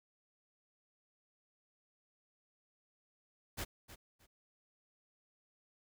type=noise with echo; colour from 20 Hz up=pink; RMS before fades=-40 dBFS; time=3.57-3.65 s; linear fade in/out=20 ms; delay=310 ms; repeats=2; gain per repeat=-13 dB; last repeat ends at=4.27 s; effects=none